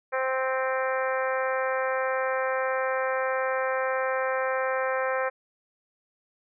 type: harmonic tone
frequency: 261.6 Hz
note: C4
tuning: in tune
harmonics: 2 / 3 / 4 / 5 / 6 / 7 / 8 / 9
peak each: -27 / -34 / -33 / -34 / -34 / -35 / -42 / -41 dBFS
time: 0.12-5.3 s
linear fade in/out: 20 ms
effects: none